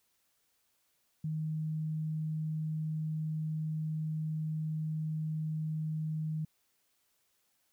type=tone; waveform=sine; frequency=156.2 Hz; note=D#3; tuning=7 cents sharp; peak=-32 dBFS; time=1.24-6.45 s; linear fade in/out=5 ms; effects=white hiss -75 dBFS RMS until 7.72 s